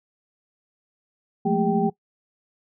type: tone cluster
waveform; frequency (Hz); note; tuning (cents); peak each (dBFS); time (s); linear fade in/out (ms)
sine; 175.9 / 212.1 / 224.6 / 403.1 / 779; F3 / G#3 / A3 / G4 / G5; +13 / +37 / +36 / +48 / -11; -25; 1.45-1.9; 10
effects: noise-tail reverb RT60 0.1 s tail -20 dB re dry